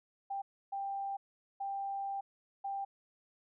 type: tone bursts at uneven times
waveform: sine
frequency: 790 Hz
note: G5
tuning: 13 cents sharp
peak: -35 dBFS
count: 4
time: 0.3-0.42 / 0.72-1.17 / 1.6-2.21 / 2.64-2.85 s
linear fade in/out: 10 ms
effects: none